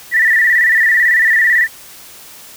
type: tone with vibrato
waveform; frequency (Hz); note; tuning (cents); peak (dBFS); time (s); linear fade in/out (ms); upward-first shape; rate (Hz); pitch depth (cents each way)
sine; 1864.7; A#6; 0; -8; 0.11-1.68; 50; square; 18; 70
effects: white hiss -37 dBFS RMS until 2.56 s